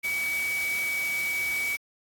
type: tone in noise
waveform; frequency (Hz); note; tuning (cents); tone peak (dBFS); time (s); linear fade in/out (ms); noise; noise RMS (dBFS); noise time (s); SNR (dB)
sine; 2271; C#7; +41; -26; 0.03-1.77; 20; white; -37; 0.03-1.77; +8
effects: AAC 64 kbps